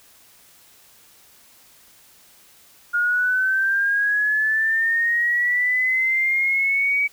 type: linear sweep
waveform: sine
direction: up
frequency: 1420 to 2277 Hz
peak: -17 dBFS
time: 2.93-7.08 s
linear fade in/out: 20 ms
effects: white hiss -52 dBFS RMS until 7.12 s